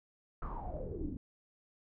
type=noise with low-pass filter sweep; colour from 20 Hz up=brown; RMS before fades=-40 dBFS; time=0.42-1.17 s; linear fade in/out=2 ms; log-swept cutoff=1300 to 240 Hz; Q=8.5; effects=none